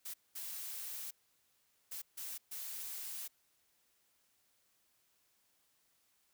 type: noise bursts at uneven times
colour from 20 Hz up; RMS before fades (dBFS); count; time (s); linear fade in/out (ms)
blue; -44; 5; 0.05-0.14 / 0.35-1.11 / 1.91-2.02 / 2.17-2.38 / 2.51-3.28; 10
effects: white hiss -75 dBFS RMS until 6.33 s

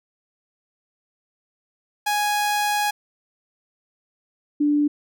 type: tone pair in turn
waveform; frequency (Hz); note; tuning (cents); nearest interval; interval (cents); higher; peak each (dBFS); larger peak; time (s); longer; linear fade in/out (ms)
sawtooth / sine; 830.6 / 293.7; G#5 / D4; 0 / 0; octave + tritone; 1800; first; -16; neither; 2.06-2.91 / 4.6-4.88; first; 10
effects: none

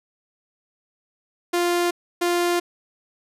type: tone bursts at uneven times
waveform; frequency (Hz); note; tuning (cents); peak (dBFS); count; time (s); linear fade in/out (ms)
sawtooth; 349.2; F4; 0; -15; 2; 1.53-1.91 / 2.21-2.6; 10
effects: resampled to 32000 Hz

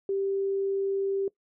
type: tone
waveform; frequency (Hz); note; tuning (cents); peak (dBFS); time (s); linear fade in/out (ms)
sine; 392; G4; 0; -25; 0.09-1.28; 2
effects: noise-tail reverb RT60 0.1 s tail -21 dB re dry

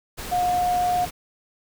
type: tone in noise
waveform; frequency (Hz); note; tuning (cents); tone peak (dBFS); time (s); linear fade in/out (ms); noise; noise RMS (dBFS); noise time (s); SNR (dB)
sine; 717; F5; +45; -19; 0.31-1.06; 20; pink; -34; 0.17-1.11; +12
effects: none

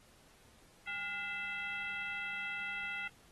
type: tone with frequency modulation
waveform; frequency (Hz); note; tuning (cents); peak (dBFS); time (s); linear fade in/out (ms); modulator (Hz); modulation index
sine; 2036; C7; -48; -37; 0.87-3.08; 5; 614; 1.3
effects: pink hiss -64 dBFS RMS until 3.31 s + AAC 32 kbps

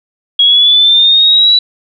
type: exponential sweep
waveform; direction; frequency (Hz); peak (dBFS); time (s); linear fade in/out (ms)
sine; up; 3300 to 3951; -4; 0.39-1.59; 5
effects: none

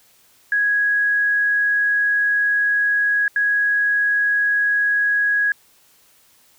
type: tone bursts at uneven times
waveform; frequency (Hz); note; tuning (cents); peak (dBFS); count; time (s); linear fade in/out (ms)
sine; 1661.2; G#6; 0; -15; 2; 0.52-3.28 / 3.36-5.52; 2
effects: white hiss -55 dBFS RMS until 6.58 s

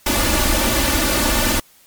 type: noise with comb filter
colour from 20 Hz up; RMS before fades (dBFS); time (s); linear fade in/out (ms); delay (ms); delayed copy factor
pink; -17; 0.06-1.6; 5; 3.4; +0.8
effects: white hiss -51 dBFS RMS until 1.86 s + MP3 96 kbps

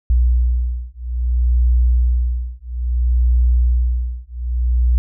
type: beating tone pair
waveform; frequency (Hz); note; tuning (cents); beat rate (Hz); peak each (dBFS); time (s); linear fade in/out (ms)
sine; 60.4 / 61; B1 / B1; -38 / -21; 0.6; -16; 0.1-4.98; 0
effects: none

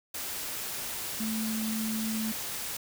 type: tone in noise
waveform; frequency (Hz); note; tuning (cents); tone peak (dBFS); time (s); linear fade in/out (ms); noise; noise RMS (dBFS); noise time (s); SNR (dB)
sine; 220; A3; 0; -30; 1.2-2.32; 5; white; -36; 0.14-2.77; +3
effects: none

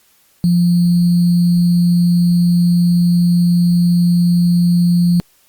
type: tone with sample-and-hold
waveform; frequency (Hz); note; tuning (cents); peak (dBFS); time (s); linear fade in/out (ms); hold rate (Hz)
sine; 174.3; F3; -3; -9; 0.44-5.2; 0; 4410
effects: white hiss -54 dBFS RMS until 5.48 s + Opus 48 kbps

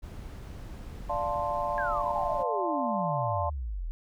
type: noise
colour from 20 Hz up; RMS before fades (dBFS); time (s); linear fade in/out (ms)
brown; -41; 0.02-2.44; 20
type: clicks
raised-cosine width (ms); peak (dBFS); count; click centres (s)
5; -33; 7; 0.193 / 0.812 / 0.928 / 1.007 / 1.266 / 1.36 / 1.397
type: chord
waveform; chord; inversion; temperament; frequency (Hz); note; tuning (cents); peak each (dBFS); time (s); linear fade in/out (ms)
sine; D minor seventh; none; equal; 587.3 / 698.5 / 880 / 1046.5; D5 / F5 / A5 / C6; 0 / 0 / 0 / 0; -33; 1.09-3.5; 10
type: exponential sweep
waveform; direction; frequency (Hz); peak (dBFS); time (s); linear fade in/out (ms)
sine; down; 1663 to 37.03; -31; 1.78-3.91; 0
effects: none

